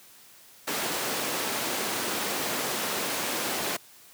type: high-pass noise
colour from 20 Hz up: pink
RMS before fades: -30 dBFS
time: 0.67-3.77 s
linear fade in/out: 10 ms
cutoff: 270 Hz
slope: 12 dB/octave
effects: white hiss -53 dBFS RMS until 4.13 s + high-pass 80 Hz 12 dB/octave